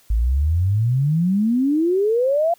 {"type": "exponential sweep", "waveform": "sine", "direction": "up", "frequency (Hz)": [51.91, 702], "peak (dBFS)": -15, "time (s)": [0.1, 2.54], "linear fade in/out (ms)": 5, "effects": ["white hiss -55 dBFS RMS until 2.58 s"]}